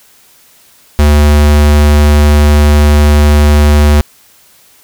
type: tone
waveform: square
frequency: 74 Hz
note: D2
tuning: 14 cents sharp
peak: -4 dBFS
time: 0.99-4.01 s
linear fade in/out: 0 ms
effects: white hiss -44 dBFS RMS until 4.83 s